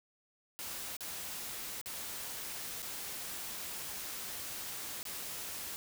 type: noise with dropouts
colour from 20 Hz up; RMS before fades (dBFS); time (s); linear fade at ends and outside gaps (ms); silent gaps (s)
white; -42; 0.59-5.76; 0; 0.967-1.007 / 1.814-1.859 / 2.821-2.827 / 5.03-5.053
effects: none